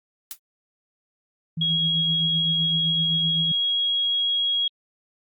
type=noise with exponential decay; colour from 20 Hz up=blue; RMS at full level=-28 dBFS; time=0.31-0.39 s; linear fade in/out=1 ms; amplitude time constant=16 ms
type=tone with tremolo; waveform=sine; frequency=162.7 Hz; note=E3; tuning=22 cents flat; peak=-24 dBFS; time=1.57-3.52 s; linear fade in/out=5 ms; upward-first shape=sine; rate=7.8 Hz; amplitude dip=55%
type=tone; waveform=sine; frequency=3302 Hz; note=G#7; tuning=11 cents flat; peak=-20 dBFS; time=1.61-4.68 s; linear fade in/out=5 ms
effects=Opus 48 kbps